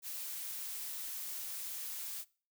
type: noise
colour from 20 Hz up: blue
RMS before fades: -42 dBFS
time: 0.02-2.25 s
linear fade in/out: 50 ms
effects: noise-tail reverb RT60 0.4 s tail -22 dB re dry